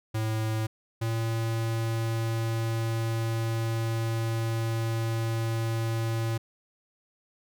square tone pair in turn, 110 / 113.68 Hz, A2 / A#2, 0 / -43 cents, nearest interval minor second, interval 57 cents, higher second, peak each -27 dBFS, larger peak neither, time 0.14-0.67 / 1.01-6.38 s, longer second, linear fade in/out 10 ms, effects none

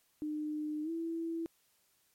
sine tone with pitch glide, 303.1 to 330.5 Hz, D#4 to E4, -45 to +5 cents, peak -34 dBFS, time 0.22-1.46 s, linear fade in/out 0 ms, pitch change +150 cents, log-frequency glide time 0.83-0.9 s, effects white hiss -72 dBFS RMS until 2.14 s + MP3 64 kbps

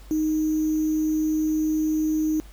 sine tone with sample-and-hold, 311.1 Hz, D#4, in tune, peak -20 dBFS, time 0.11-2.4 s, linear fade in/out 0 ms, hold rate 6300 Hz, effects added 50 Hz sine -42 dBFS peak until 2.52 s + pink hiss -53 dBFS RMS until 2.52 s

